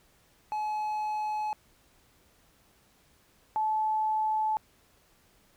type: tone pair in turn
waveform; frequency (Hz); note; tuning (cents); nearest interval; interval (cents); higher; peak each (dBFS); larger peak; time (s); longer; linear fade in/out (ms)
triangle / sine; 852 / 866.4; G#5 / A5; +44 / -27; unison; 29; second; -27 / -25; second; 0.52-1.53 / 3.56-4.57; neither; 0
effects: pink hiss -64 dBFS RMS until 5.56 s